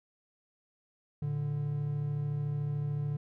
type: tone pair together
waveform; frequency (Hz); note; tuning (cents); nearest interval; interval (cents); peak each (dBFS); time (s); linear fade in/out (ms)
triangle; 113 / 146.67; A2 / D3; +47 / -2; perfect fourth; 451; -36 / -29; 1.22-3.17; 5
effects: none